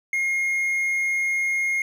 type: tone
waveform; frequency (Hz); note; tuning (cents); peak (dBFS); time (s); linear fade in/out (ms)
triangle; 2142; C7; +40; -19; 0.13-1.82; 2
effects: none